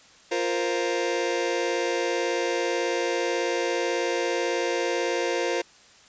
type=chord; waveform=sawtooth; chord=F suspended fourth; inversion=none; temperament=just; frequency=349.2 / 465.6 / 523.8 Hz; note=F4 / Bb4 / C5; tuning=0 / -2 / +2 cents; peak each=-24 dBFS; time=0.31-5.62 s; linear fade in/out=10 ms; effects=white hiss -53 dBFS RMS until 6.08 s + resampled to 16000 Hz